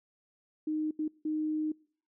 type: tone bursts at uneven times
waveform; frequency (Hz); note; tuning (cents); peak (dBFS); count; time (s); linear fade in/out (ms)
sine; 308.8; D#4; -13; -29; 3; 0.67-0.91 / 0.99-1.08 / 1.25-1.72; 5
effects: noise-tail reverb RT60 0.5 s tail -25 dB re dry